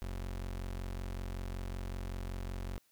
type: tone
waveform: 30% pulse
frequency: 45.31 Hz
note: F#1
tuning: 36 cents flat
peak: -35 dBFS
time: 0.02-2.78 s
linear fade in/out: 0 ms
effects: white hiss -71 dBFS RMS until 2.91 s

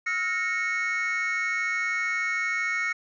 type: tone cluster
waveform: triangle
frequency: 1304 / 1417 / 1858 / 2203 Hz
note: E6 / F6 / A#6 / C#7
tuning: -19 / +25 / -6 / -11 cents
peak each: -33 / -32 / -27 / -25 dBFS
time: 0.06-2.93 s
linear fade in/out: 10 ms
effects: tanh soft clip ceiling -18 dBFS + resampled to 16000 Hz

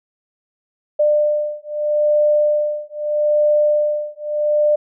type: beating tone pair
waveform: sine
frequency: 597 / 597.79 Hz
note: D5 / D5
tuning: +28 / +31 cents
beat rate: 0.79 Hz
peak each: -17 dBFS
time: 0.99-4.76 s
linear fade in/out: 10 ms
effects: none

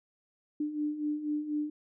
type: beating tone pair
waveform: sine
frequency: 295.8 / 299.9 Hz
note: D4 / D4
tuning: +13 / +36 cents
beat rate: 4.1 Hz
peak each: -37 / -31 dBFS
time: 0.6-1.7 s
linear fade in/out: 5 ms
effects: none

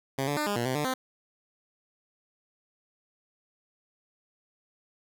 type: tone with pitch steps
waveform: 10% pulse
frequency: 135.4 / 144.8 / 300.4 / 204.3 / 118.9 / 129.4 / 148.4 / 259.1 Hz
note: C#3 / D3 / D4 / G#3 / A#2 / C3 / D3 / C4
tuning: -40 / -24 / +39 / -28 / +35 / -19 / +18 / -17 cents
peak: -19 dBFS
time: 0.18-0.94 s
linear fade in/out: 5 ms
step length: 95 ms
effects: none

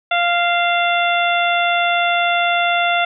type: harmonic tone with a mistuned harmonic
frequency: 696 Hz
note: F5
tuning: 6 cents flat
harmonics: 1 / 2 / 3 / 4 / 5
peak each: -17 / -20 / -22 / -23 / -24 dBFS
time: 0.11-3.05 s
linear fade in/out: 5 ms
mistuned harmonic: 4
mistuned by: -32 cents
effects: none

